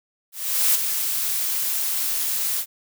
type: noise with ADSR envelope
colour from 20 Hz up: blue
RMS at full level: -17 dBFS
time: 0.32-2.66 s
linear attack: 430 ms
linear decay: 8 ms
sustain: -7 dB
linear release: 68 ms
effects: none